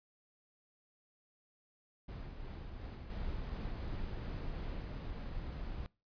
brown noise with tremolo, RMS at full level -44 dBFS, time 2.08-4.83 s, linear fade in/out 10 ms, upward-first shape sine, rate 2.8 Hz, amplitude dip 30%
brown noise, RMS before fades -42 dBFS, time 3.1-5.86 s, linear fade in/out 0 ms
effects noise-tail reverb RT60 0.3 s tail -23 dB re dry + resampled to 11025 Hz

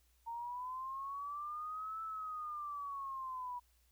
sine linear two-way sweep, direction up then down, 917 to 1318.5 to 970 Hz, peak -40 dBFS, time 0.26-3.6 s, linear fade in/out 20 ms, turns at 2.02 s, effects added 60 Hz sine -70 dBFS peak until 3.91 s + white hiss -75 dBFS RMS until 3.91 s

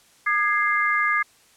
sine chord, Ab major, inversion second, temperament equal with one note detuned, 1214.7 / 1661.2 / 2093 Hz, Eb6 / Ab6 / C7, -42 / 0 / 0 cents, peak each -23 dBFS, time 0.26-1.23 s, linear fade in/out 10 ms, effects white hiss -56 dBFS RMS until 1.56 s + low-pass 10000 Hz 12 dB/octave

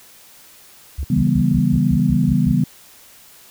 sine tone bursts, 70.3 Hz, C#2, 25 cents sharp, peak -20 dBFS, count 9, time 0.98-2.525 s, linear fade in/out 10 ms, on 65 ms, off 120 ms
click train, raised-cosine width 3 ms, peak -24 dBFS, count 6, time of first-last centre 1.03-2.241 s, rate 4.13 Hz
sine chord, C# half-diminished seventh, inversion none, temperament equal with one note detuned, 138.59 / 164.81 / 196 / 242.8 Hz, C#3 / E3 / G3 / B3, 0 / 0 / 0 / -29 cents, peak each -19 dBFS, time 1.1-2.64 s, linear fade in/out 5 ms
effects white hiss -46 dBFS RMS until 3.5 s

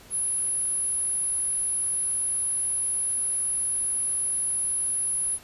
sine tone, 10548 Hz, E9, in tune, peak -24 dBFS, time 0.1-5.39 s, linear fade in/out 50 ms, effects pink hiss -50 dBFS RMS until 5.43 s + resampled to 32000 Hz

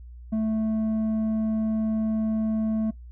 square tone with low-pass filter, 219.3 Hz, A3, 6 cents flat, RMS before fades -25 dBFS, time 0.32-2.91 s, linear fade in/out 10 ms, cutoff 450 Hz, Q 1.3, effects noise-tail reverb RT60 0.1 s tail -21 dB re dry + added 60 Hz sine -40 dBFS peak until 3.11 s

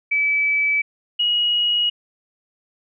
sine tone pair in turn, 2300 / 2898 Hz, D7 / F#7, -37 / -37 cents, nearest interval major third, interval 400 cents, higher second, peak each -16 dBFS, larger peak neither, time 0.11-0.82 / 1.19-1.9 s, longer neither, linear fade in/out 10 ms, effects none

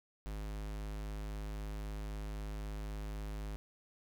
square tone, 51.91 Hz, G#1, in tune, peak -40 dBFS, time 0.26-3.56 s, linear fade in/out 0 ms, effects none

